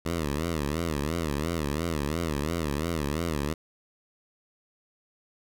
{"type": "tone with vibrato", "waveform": "10% pulse", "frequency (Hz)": 77.78, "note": "D#2", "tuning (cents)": 0, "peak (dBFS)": -19, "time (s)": [0.05, 3.54], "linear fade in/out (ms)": 10, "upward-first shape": "sine", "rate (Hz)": 2.9, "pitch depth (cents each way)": 170, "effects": []}